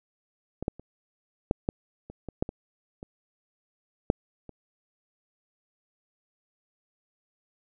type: clicks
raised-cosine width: 2 ms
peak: -19 / -13 / -30 / -9 / -12 / -28 / -23 / -11 / -21 / -26 / -6 / -29 dBFS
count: 12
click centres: 0.626 / 0.681 / 0.796 / 1.511 / 1.689 / 2.1 / 2.287 / 2.425 / 2.491 / 3.029 / 4.101 / 4.493 s
effects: none